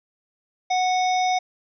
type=harmonic tone; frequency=737 Hz; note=F#5; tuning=7 cents flat; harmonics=1 / 3 / 5 / 7 / 8; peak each=-19 / -29 / -33 / -36 / -37 dBFS; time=0.7-1.39 s; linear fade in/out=10 ms; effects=none